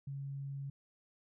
sine tone, 138.59 Hz, C#3, in tune, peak -39 dBFS, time 0.07-0.7 s, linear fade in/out 5 ms, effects none

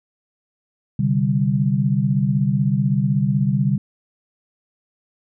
sine chord, C suspended second, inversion none, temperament equal, 130.81 / 146.83 / 196 Hz, C3 / D3 / G3, 0 / 0 / 0 cents, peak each -20 dBFS, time 0.99-3.78 s, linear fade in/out 5 ms, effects none

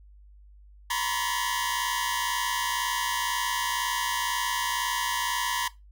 sawtooth tone cluster, 948 / 1010 / 1109 / 1721 / 3127 Hz, A#5 / B5 / C#6 / A6 / G7, +29 / +39 / 0 / -39 / -5 cents, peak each -26 / -28 / -34 / -30 / -33 dBFS, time 0.9-5.68 s, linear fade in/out 5 ms, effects noise-tail reverb RT60 0.2 s tail -18 dB re dry + added 50 Hz sine -49 dBFS peak until 5.91 s

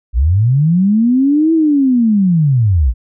sine linear two-way sweep, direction up then down, 51.91 to 329.6 to 51.91 Hz, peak -8 dBFS, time 0.13-2.94 s, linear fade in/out 50 ms, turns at 1.53 s, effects none

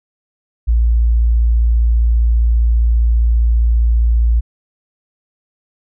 sine tone, 57.5 Hz, A#1, 23 cents flat, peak -9 dBFS, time 0.67-4.41 s, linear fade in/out 20 ms, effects none

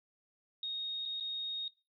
sine tone with dropouts, 3729 Hz, A#7, in tune, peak -35 dBFS, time 0.63-1.68 s, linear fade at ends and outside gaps 2 ms, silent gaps 1.054-1.058 / 1.2-1.207 s, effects noise-tail reverb RT60 0.3 s tail -22 dB re dry

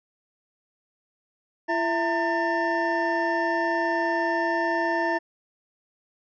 triangle tone cluster, 337.8 / 663 / 914 / 1785 Hz, E4 / E5 / A#5 / A6, +42 / +10 / -34 / +24 cents, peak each -26 dBFS, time 1.68-5.19 s, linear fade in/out 20 ms, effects resampled to 16000 Hz

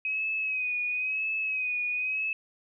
sine tone with vibrato, 2529 Hz, D#7, 28 cents sharp, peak -27 dBFS, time 0.05-2.33 s, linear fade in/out 2 ms, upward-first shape sine, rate 0.98 Hz, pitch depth 51 cents each way, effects none

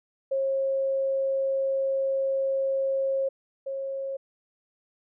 sine tone pair in turn, 540 / 542.2 Hz, C#5 / C#5, -45 / -38 cents, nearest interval unison, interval 7 cents, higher second, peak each -23 / -29 dBFS, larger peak first, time 0.31-3.29 / 3.66-4.17 s, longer first, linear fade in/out 10 ms, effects none

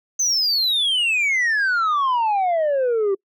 sine exponential sweep, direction down, 6272 to 380.3 Hz, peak -14 dBFS, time 0.19-3.15 s, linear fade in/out 10 ms, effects noise-tail reverb RT60 0.1 s tail -26 dB re dry + tanh soft clip ceiling -16 dBFS

